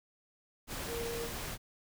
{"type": "tone in noise", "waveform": "sine", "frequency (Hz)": 466.2, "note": "A#4", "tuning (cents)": 0, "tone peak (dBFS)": -37, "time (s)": [0.86, 1.3], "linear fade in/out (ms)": 50, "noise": "pink", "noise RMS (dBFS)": -40, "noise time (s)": [0.67, 1.58], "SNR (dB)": 0, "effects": []}